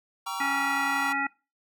square chord, G diminished seventh, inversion none, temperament just, 784 / 940.8 / 1128.9 / 1354.7 Hz, G5 / Bb5 / Db6 / Fb6, 0 / +16 / +31 / +47 cents, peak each -39 / -36 / -36 / -38 dBFS, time 0.26-1.13 s, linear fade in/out 10 ms
harmonic tone, 277.2 Hz, C#4, in tune, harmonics 1 / 3 / 5 / 7 / 9, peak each -35 / -31 / -30 / -30 / -36 dBFS, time 0.4-1.27 s, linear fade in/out 5 ms
effects noise-tail reverb RT60 0.3 s tail -23 dB re dry

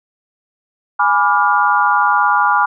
sine chord, G# diminished seventh, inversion none, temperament equal with one note detuned, 830.6 / 987.8 / 1174.7 / 1413.1 Hz, G#5 / B5 / D6 / F6, 0 / 0 / 0 / +20 cents, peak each -16 dBFS, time 0.99-2.66 s, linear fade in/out 10 ms, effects none

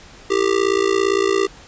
square tone with amplitude modulation, 393.3 Hz, G4, 6 cents sharp, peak -12 dBFS, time 0.3-1.47 s, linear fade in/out 10 ms, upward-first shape sine, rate 57.6 Hz, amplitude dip 90%, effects pink hiss -43 dBFS RMS until 1.67 s + resampled to 16000 Hz

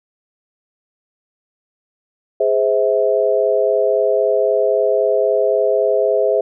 sine chord, Ab augmented, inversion none, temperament just, 415.3 / 519.1 / 648.9 Hz, Ab4 / C5 / E5, 0 / -14 / -27 cents, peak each -17 dBFS, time 2.4-6.41 s, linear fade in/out 5 ms, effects none

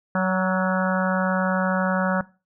harmonic tone with a mistuned harmonic, 187 Hz, F#3, 19 cents sharp, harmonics 1 / 3 / 4 / 5 / 6 / 7 / 8 / 9, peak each -22 / -26 / -31 / -31 / -32 / -30 / -29 / -33 dBFS, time 0.15-2.21 s, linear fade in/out 2 ms, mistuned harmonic 8, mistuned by -37 cents, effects noise-tail reverb RT60 0.3 s tail -19 dB re dry

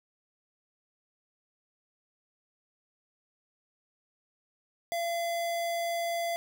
square tone, 681 Hz, F5, 44 cents flat, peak -30 dBFS, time 4.92-6.36 s, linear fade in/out 0 ms, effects none

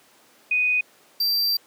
sine / square tone pair in turn, 2489 / 4699 Hz, D#7 / D8, 0 / 0 cents, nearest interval major seventh, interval 1100 cents, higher second, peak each -18 / -20 dBFS, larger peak first, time 0.51-0.81 / 1.2-1.57 s, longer second, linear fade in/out 5 ms, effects pink hiss -55 dBFS RMS until 1.66 s + high-pass 300 Hz 12 dB/octave

